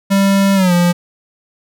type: tone with pitch glide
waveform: square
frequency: 196.5 to 175.06 Hz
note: G3 to F3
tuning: +4 to +4 cents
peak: -10 dBFS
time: 0.1-0.93 s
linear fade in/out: 20 ms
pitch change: -200 cents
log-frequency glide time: 0.55-0.73 s
effects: none